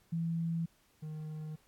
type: tone pair in turn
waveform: sine / triangle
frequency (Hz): 166.1 / 154.75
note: E3 / D#3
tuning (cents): +13 / -9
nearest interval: minor second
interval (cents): 122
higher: first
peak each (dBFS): -31 / -37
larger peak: first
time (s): 0.12-0.66 / 1.02-1.56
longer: neither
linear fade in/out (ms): 10
effects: pink hiss -69 dBFS RMS until 1.67 s + AAC 64 kbps